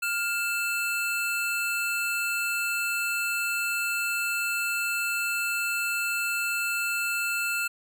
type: tone pair together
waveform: square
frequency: 1406.4 / 2655 Hz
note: F6 / E7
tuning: +12 / +12 cents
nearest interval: major seventh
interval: 1100 cents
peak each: -30 / -29 dBFS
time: 0.02-7.68 s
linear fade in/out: 10 ms
effects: none